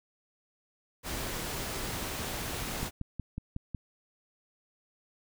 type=noise; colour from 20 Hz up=pink; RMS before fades=-36 dBFS; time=1.03-2.91 s; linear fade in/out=50 ms
type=click train; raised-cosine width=5 ms; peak=-23 dBFS; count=6; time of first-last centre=2.83-3.747 s; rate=5.45 Hz
effects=none